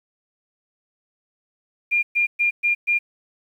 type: tone bursts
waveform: sine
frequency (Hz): 2406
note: D7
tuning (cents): +41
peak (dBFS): -16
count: 5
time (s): 1.91-2.99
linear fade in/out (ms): 20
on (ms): 120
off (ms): 120
effects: 9-bit